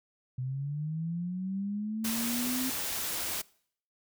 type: linear sweep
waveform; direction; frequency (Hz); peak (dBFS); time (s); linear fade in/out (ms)
sine; up; 125.5 to 260.8; -31; 0.38-2.7; 5
type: noise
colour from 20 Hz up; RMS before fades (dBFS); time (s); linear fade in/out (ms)
white; -34; 2.04-3.42; 10
effects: noise-tail reverb RT60 0.6 s tail -23 dB re dry